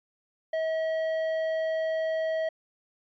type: tone with tanh clipping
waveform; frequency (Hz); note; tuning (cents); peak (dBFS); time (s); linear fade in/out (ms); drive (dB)
triangle; 641; E5; -49; -27; 0.53-2.49; 5; 13
effects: MP3 96 kbps